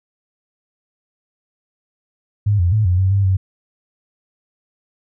sine tone with pitch steps, 103.3 / 87.3 / 107.9 / 89.7 / 94.8 / 99 / 94.7 Hz, G#2 / F2 / A2 / F2 / F#2 / G2 / F#2, -9 / 0 / -33 / +47 / +43 / +18 / +41 cents, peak -12 dBFS, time 2.46-3.37 s, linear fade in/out 10 ms, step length 130 ms, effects none

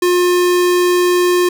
square tone, 356.5 Hz, F4, 36 cents sharp, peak -11 dBFS, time 0.02-1.49 s, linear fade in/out 5 ms, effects none

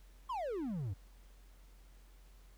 triangle exponential sweep, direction down, 1109 to 87.31 Hz, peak -34 dBFS, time 0.29-0.94 s, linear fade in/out 10 ms, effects added 45 Hz sine -56 dBFS peak until 2.57 s + pink hiss -68 dBFS RMS until 2.57 s

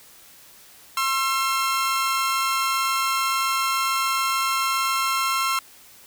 sawtooth tone pair together, 1067 / 1345.5 Hz, C6 / E6, +34 / +35 cents, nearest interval major third, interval 401 cents, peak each -20 / -20 dBFS, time 0.97-5.59 s, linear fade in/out 2 ms, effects white hiss -49 dBFS RMS until 6.06 s

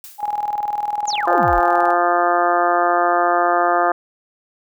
blue noise with exponential decay, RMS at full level -34 dBFS, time 0.04-0.42 s, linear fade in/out 1 ms, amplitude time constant 82 ms
sine tone with tremolo, 830.6 Hz, G#5, in tune, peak -17 dBFS, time 0.18-1.96 s, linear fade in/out 50 ms, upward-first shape square, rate 20 Hz, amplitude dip 65%
sine exponential sweep, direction down, 7550 to 30.86 Hz, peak -22 dBFS, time 1.07-1.6 s, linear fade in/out 10 ms
harmonic tone, 174.61 Hz, F3, in tune, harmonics 2 / 3 / 4 / 5 / 6 / 7 / 8 / 9 / 10, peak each -23 / -24 / -17 / -24 / -26 / -20 / -28 / -27 / -30 dBFS, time 1.27-3.92 s, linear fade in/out 5 ms
effects none

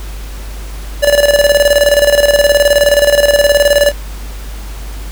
square tone with tremolo, 578 Hz, D5, 28 cents flat, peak -5 dBFS, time 1.02-3.92 s, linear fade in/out 20 ms, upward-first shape square, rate 19 Hz, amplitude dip 65%, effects added 50 Hz sine -22 dBFS peak until 5.11 s + pink hiss -33 dBFS RMS until 5.11 s

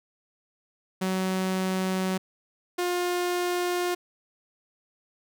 sawtooth tone pair in turn, 187.5 / 355.2 Hz, F#3 / F4, +23 / +29 cents, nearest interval major seventh, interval 1106 cents, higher second, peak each -21 dBFS, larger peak neither, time 1.01-2.18 / 2.78-3.95 s, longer neither, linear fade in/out 10 ms, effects none

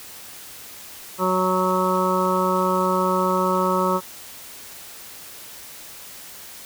harmonic tone, 185 Hz, F#3, in tune, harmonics 1 / 2 / 3 / 5 / 6 / 7, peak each -25 / -25 / -25 / -25 / -25 / -25 dBFS, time 1.18-4.01 s, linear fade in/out 50 ms, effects white hiss -40 dBFS RMS until 6.65 s

